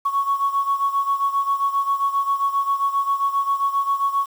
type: beating tone pair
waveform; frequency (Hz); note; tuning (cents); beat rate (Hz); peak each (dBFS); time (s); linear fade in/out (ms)
sine; 1108.7 / 1116.2; C#6 / C#6; 0 / +12; 7.5; -19 / -23; 0.05-4.26; 10
effects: tanh soft clip ceiling -11 dBFS + 7-bit